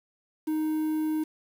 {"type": "tone with quantisation", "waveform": "triangle", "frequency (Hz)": 311.1, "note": "D#4", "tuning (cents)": 0, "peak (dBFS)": -23, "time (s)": [0.47, 1.24], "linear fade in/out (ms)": 10, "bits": 8, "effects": []}